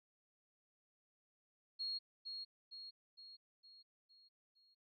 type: tone with echo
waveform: sine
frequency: 4290 Hz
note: C8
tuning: 42 cents sharp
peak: -39 dBFS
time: 1.79-1.99 s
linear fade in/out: 20 ms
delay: 460 ms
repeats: 6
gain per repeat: -5 dB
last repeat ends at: 4.75 s
effects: none